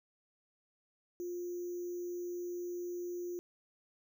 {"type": "tone with sample-and-hold", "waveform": "sine", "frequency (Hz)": 352.1, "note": "F4", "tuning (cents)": 14, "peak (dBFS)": -37, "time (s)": [1.2, 3.39], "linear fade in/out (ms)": 0, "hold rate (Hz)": 6300, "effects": []}